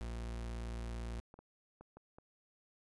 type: tone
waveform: 40% pulse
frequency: 57.8 Hz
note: A#1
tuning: 14 cents flat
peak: -39 dBFS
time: 0.01-1.2 s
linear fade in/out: 0 ms
type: clicks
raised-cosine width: 1 ms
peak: -40 dBFS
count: 6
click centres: 1.159 / 1.341 / 1.39 / 1.81 / 1.97 / 2.185 s
effects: resampled to 24000 Hz